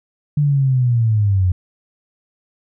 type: linear sweep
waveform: sine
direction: down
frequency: 149.3 to 88.5 Hz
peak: -12 dBFS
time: 0.37-1.52 s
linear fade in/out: 5 ms
effects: none